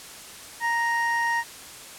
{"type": "tone pair together", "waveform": "triangle", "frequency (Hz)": [933, 1869.5], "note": ["A#5", "A#6"], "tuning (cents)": [1, 4], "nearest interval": "octave", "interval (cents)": 1203, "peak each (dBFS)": -23, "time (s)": [0.6, 1.44], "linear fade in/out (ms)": 50, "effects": ["white hiss -42 dBFS RMS until 1.98 s", "low-pass 11000 Hz 12 dB/octave"]}